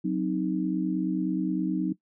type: chord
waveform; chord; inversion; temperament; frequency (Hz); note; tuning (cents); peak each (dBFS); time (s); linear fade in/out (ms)
sine; C diminished; second; equal; 185 / 261.6 / 311.1; Gb3 / C4 / Eb4; 0 / 0 / 0; -28 / -31 / -28; 0.04-1.93; 10
effects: noise-tail reverb RT60 0.1 s tail -18 dB re dry